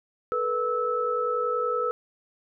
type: tone cluster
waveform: sine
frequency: 438.2 / 488.7 / 1306 Hz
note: A4 / B4 / E6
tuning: -7 / -18 / -17 cents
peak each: -31 / -27 / -27 dBFS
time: 0.32-1.91 s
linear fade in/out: 0 ms
effects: none